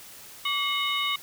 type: tone cluster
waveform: sine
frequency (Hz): 1146 / 2162 / 2963 / 3720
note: D6 / C#7 / F#7 / A#7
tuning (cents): -43 / -44 / +2 / -4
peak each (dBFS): -30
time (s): 0.45-1.16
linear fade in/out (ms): 5
effects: white hiss -46 dBFS RMS until 1.22 s